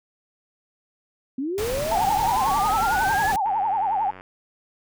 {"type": "linear sweep", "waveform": "sine", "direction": "up", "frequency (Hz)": [250, 1737], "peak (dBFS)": -24, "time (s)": [1.38, 3.32], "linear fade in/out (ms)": 5}
{"type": "noise", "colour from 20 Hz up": "pink", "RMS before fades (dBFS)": -31, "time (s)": [1.58, 3.36], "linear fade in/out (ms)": 0}
{"type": "tone with vibrato", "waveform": "sine", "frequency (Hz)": 830.6, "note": "G#5", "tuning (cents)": 0, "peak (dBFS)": -20, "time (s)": [1.91, 4.11], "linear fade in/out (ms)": 10, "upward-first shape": "triangle", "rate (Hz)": 11, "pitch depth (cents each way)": 200}
{"type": "click train", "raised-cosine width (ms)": 0.5, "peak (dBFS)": -26, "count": 71, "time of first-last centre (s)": [3.46, 4.209], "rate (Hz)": 93.4}
{"effects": []}